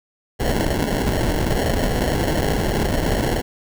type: noise with sample-and-hold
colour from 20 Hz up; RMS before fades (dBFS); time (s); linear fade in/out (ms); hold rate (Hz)
pink; -20; 0.39-3.42; 20; 1225
effects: none